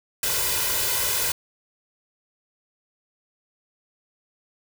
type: noise with comb filter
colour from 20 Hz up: white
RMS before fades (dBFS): -24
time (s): 0.23-1.32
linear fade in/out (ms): 2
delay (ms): 2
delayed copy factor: +0.75
effects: none